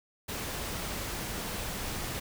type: noise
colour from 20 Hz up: pink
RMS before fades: -36 dBFS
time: 0.28-2.2 s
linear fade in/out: 10 ms
effects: none